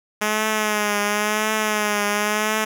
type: tone with vibrato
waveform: 5% pulse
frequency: 211.1 Hz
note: G#3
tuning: 29 cents sharp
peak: -8 dBFS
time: 0.21-2.65 s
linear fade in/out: 10 ms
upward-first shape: triangle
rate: 0.95 Hz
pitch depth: 54 cents each way
effects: none